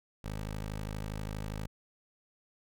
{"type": "tone", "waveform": "15% pulse", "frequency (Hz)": 52.4, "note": "G#1", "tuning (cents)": 16, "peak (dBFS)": -30, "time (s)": [0.24, 1.67], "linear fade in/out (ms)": 5, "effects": []}